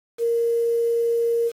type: tone with quantisation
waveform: sine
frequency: 466.2 Hz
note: A#4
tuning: in tune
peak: -18 dBFS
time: 0.18-1.52 s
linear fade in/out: 50 ms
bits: 7
effects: AAC 48 kbps